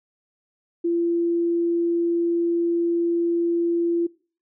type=tone; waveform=sine; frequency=340.6 Hz; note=F4; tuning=43 cents flat; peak=-19 dBFS; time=0.84-4.07 s; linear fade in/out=10 ms; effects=noise-tail reverb RT60 0.4 s tail -22 dB re dry